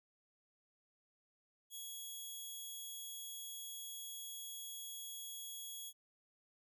10% pulse tone, 3340 Hz, G#7, 9 cents sharp, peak -38 dBFS, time 1.7-5.93 s, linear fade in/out 50 ms, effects none

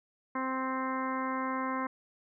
harmonic tone, 261.6 Hz, C4, in tune, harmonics 1 / 2 / 3 / 4 / 5 / 6 / 7 / 8, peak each -35 / -40 / -43 / -34 / -42 / -44 / -45 / -45 dBFS, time 0.35-1.87 s, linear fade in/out 5 ms, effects none

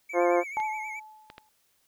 triangle tone with vibrato, 2227 Hz, C#7, 7 cents sharp, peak -34 dBFS, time 0.09-1 s, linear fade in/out 10 ms, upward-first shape triangle, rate 9.3 Hz, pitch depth 87 cents each way
harmonic tone, 174.7 Hz, F3, 1 cent sharp, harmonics 2 / 3 / 4 / 5 / 6 / 7 / 8 / 9 / 10, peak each -25 / -24 / -27 / -35 / -32 / -41 / -42 / -42 / -42 dBFS, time 0.13-0.44 s, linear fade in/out 50 ms
sine tone with exponential decay, 863 Hz, A5, 34 cents flat, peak -24 dBFS, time 0.57-1.49 s, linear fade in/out 0 ms, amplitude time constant 200 ms
clicks, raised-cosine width 0.3 ms, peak -27 dBFS, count 3, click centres 0.601 / 1.301 / 1.381 s
effects white hiss -69 dBFS RMS until 1.87 s

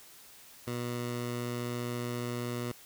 15% pulse tone, 121 Hz, B2, 35 cents flat, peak -27 dBFS, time 0.67-2.72 s, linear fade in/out 5 ms, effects white hiss -54 dBFS RMS until 2.85 s

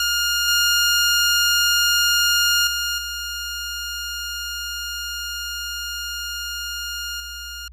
15% pulse tone with level steps, 1417 Hz, F6, 25 cents sharp, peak -12 / -9 / -15 / -20 / -25 dBFS, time 0-7.68 s, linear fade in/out 2 ms, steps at 0.48 / 2.67 / 2.98 / 7.2 s, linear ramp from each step 2 ms, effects added 60 Hz sine -40 dBFS peak until 7.72 s + resampled to 32000 Hz

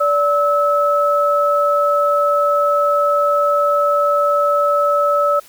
sine tone pair together, 580 / 1299.8 Hz, D5 / E6, -22 / -25 cents, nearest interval octave + major second, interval 1397 cents, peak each -15 dBFS, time 0-5.4 s, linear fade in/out 10 ms, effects white hiss -45 dBFS RMS until 5.48 s

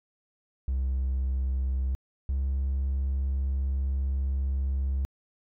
triangle tone pair in turn, 65.41 / 67.52 Hz, C2 / C#2, 0 / -45 cents, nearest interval minor second, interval 55 cents, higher second, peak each -22 / -22 dBFS, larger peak neither, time 0.68-1.95 / 2.29-5.05 s, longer second, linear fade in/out 0 ms, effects tanh soft clip ceiling -20 dBFS

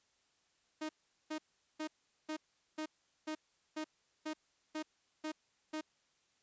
sawtooth tone bursts, 310.3 Hz, D#4, 5 cents flat, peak -34 dBFS, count 11, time 0.81-5.812 s, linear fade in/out 10 ms, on 82 ms, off 410 ms, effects white hiss -75 dBFS RMS until 6.42 s + resampled to 16000 Hz

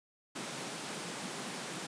pink high-pass noise, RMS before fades -41 dBFS, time 0.35-1.87 s, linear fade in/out 10 ms, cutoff 140 Hz, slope 48 dB/octave, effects resampled to 22050 Hz

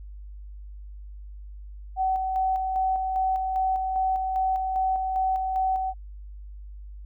sine tone with tremolo, 757 Hz, F#5, 39 cents sharp, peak -21 dBFS, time 1.96-5.94 s, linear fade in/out 50 ms, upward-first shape square, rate 2.5 Hz, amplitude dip 35%, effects added 50 Hz sine -38 dBFS peak until 7.05 s

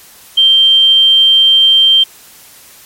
sine tone, 3150 Hz, G7, 8 cents sharp, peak -4 dBFS, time 0.37-2.04 s, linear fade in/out 10 ms, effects white hiss -39 dBFS RMS until 2.85 s + MP3 64 kbps

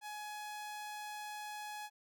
sawtooth tone, 841 Hz, G#5, 22 cents sharp, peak -39 dBFS, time 0.01-1.9 s, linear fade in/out 50 ms, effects none

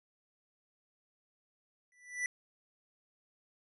square tone with exponential growth, 1975.5 Hz, B6, in tune, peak -30 dBFS, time 1.92-2.26 s, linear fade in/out 1 ms, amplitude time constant 73 ms, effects resampled to 24000 Hz

